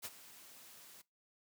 white noise with ADSR envelope, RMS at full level -42 dBFS, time 0.02-1.02 s, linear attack 33 ms, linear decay 38 ms, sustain -15 dB, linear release 10 ms, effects noise-tail reverb RT60 0.2 s tail -21 dB re dry + high-pass 100 Hz 12 dB/octave

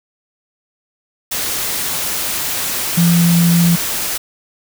sine tone in noise, 170.9 Hz, F3, 37 cents flat, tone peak -9 dBFS, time 2.97-3.76 s, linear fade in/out 10 ms, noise white, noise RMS -20 dBFS, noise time 1.31-4.18 s, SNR +8 dB, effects none

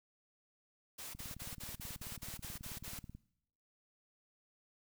white noise bursts, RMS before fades -47 dBFS, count 10, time 0.98-2.994 s, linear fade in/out 10 ms, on 160 ms, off 46 ms
click train, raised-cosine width 5 ms, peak -37 dBFS, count 38, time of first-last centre 1.15-3.15 s, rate 18.5 Hz
effects noise-tail reverb RT60 0.8 s tail -22 dB re dry

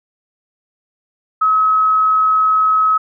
sine tone, 1281 Hz, E6, 50 cents flat, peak -10 dBFS, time 1.41-2.98 s, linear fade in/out 10 ms, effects none

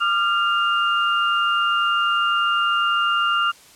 sine tone cluster, 1202 / 1382 / 2810 Hz, D6 / F6 / F7, +40 / -19 / +10 cents, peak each -23 / -19 / -24 dBFS, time 0-3.52 s, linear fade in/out 20 ms, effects white hiss -48 dBFS RMS until 3.75 s + low-pass 10000 Hz 12 dB/octave

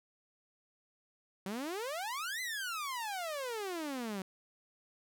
sawtooth exponential two-way sweep, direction up then down, 183.9 to 2064 to 183.9 Hz, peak -33 dBFS, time 1.46-4.22 s, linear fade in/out 2 ms, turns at 2.41 s, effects none

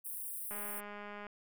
white high-pass noise, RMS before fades -42 dBFS, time 0.04-0.81 s, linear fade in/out 20 ms, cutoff 8600 Hz, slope 96 dB/octave
click train, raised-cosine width 0.5 ms, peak -32 dBFS, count 157, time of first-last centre 0.51-1.267 s, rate 206 Hz
effects none

